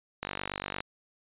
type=click train; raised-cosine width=0.3 ms; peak=-16 dBFS; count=29; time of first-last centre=0.23-0.805 s; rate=48.7 Hz; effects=resampled to 8000 Hz